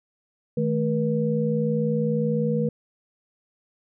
sine tone cluster, 156.4 / 216.4 / 481.8 Hz, D#3 / A3 / B4, +9 / -29 / -43 cents, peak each -25 dBFS, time 0.57-2.69 s, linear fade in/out 5 ms, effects none

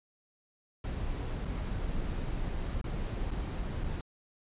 brown noise with dropouts, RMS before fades -34 dBFS, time 0.84-4.01 s, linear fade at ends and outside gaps 2 ms, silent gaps 1.45-1.454 / 2.814-2.841 / 3.308-3.313 / 3.838-3.842 s, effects resampled to 8000 Hz

